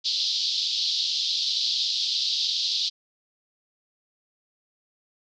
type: band-pass noise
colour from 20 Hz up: white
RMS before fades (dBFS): -26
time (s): 0.04-2.9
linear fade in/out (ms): 20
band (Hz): 3400 to 4900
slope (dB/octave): 48
effects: none